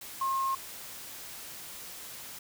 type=tone in noise; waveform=sine; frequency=1071 Hz; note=C6; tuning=40 cents sharp; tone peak=-27 dBFS; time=0.21-0.55 s; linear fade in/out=5 ms; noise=white; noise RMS=-44 dBFS; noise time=0.01-2.39 s; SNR=+14 dB; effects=none